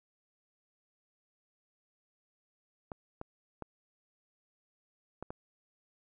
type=clicks; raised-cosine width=1 ms; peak=-26 dBFS; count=5; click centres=2.918 / 3.214 / 3.623 / 5.226 / 5.305 s; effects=none